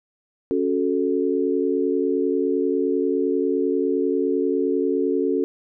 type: chord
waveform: sine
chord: F# minor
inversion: second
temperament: equal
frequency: 277.2 / 370 / 440 Hz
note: C#4 / F#4 / A4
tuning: 0 / 0 / 0 cents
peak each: -23 dBFS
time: 0.51-5.44 s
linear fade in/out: 0 ms
effects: none

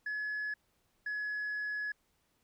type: tone pair in turn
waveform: sine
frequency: 1700 / 1692.3 Hz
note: G#6 / G#6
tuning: +40 / +32 cents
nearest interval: unison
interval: 8 cents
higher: first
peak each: -32 / -32 dBFS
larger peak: neither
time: 0.06-0.54 / 1.06-1.92 s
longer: second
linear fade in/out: 5 ms
effects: tanh soft clip ceiling -32 dBFS + pink hiss -75 dBFS RMS until 2.43 s

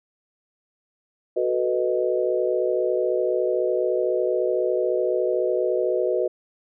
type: chord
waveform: sine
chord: B dominant seventh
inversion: second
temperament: equal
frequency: 370 / 440 / 493.9 / 622.3 Hz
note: F#4 / A4 / B4 / D#5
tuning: 0 / 0 / 0 / 0 cents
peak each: -24 / -29 / -24 / -26 dBFS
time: 1.36-6.28 s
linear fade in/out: 10 ms
effects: none

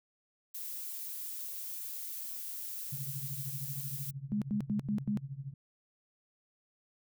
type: noise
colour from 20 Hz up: violet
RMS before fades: -41 dBFS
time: 0.54-4.11 s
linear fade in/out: 10 ms
type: tone with tremolo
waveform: sine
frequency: 137 Hz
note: C#3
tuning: 20 cents flat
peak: -35 dBFS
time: 2.92-5.54 s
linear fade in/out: 5 ms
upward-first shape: triangle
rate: 13 Hz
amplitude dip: 95%
type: tone bursts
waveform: sine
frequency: 207.7 Hz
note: G#3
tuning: in tune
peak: -29 dBFS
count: 5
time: 4.32-5.173 s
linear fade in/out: 0 ms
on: 97 ms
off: 92 ms
effects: none

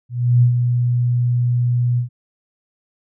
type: tone with ADSR envelope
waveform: sine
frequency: 121.9 Hz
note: B2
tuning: 22 cents flat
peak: -8 dBFS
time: 0.09-2.09 s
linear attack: 330 ms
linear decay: 100 ms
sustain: -6 dB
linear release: 110 ms
effects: none

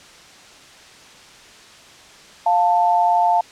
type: tone pair together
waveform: sine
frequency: 703 / 885.7 Hz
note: F5 / A5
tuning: +11 / +11 cents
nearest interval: major third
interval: 400 cents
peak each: -16 dBFS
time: 2.46-3.41 s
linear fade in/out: 5 ms
effects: white hiss -44 dBFS RMS until 3.51 s + low-pass 6000 Hz 12 dB/octave

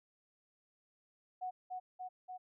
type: tone with echo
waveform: sine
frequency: 737 Hz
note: F#5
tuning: 7 cents flat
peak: -37 dBFS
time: 1.41-1.51 s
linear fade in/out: 20 ms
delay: 290 ms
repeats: 3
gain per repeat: -2 dB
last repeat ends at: 2.38 s
effects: none

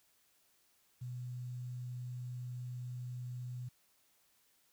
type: tone with quantisation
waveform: sine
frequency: 124.1 Hz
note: B2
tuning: 9 cents sharp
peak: -40 dBFS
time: 1.01-3.69 s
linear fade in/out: 10 ms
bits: 11
effects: white hiss -72 dBFS RMS until 4.72 s

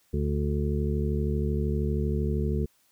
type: harmonic tone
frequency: 72.8 Hz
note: D2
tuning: 15 cents flat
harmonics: 1 / 2 / 3 / 5 / 6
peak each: -27 / -30 / -32 / -34 / -35 dBFS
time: 0.13-2.66 s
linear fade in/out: 10 ms
effects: white hiss -66 dBFS RMS until 2.91 s

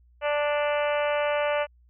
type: harmonic tone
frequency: 293.7 Hz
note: D4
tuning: in tune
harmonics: 2 / 3 / 4 / 5 / 6 / 7 / 8 / 9 / 10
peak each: -24 / -32 / -34 / -35 / -38 / -38 / -37 / -38 / -40 dBFS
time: 0.21-1.67 s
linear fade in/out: 50 ms
effects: added 60 Hz sine -55 dBFS peak until 1.89 s

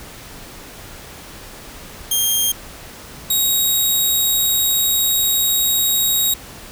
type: tone pair in turn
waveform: 10% pulse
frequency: 3206 / 3792 Hz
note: G7 / A#7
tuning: +38 / +29 cents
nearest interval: minor third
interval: 291 cents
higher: second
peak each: -7 dBFS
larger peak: neither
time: 2.11-2.52 / 3.3-6.34 s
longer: second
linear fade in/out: 5 ms
effects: pink hiss -37 dBFS RMS until 6.71 s

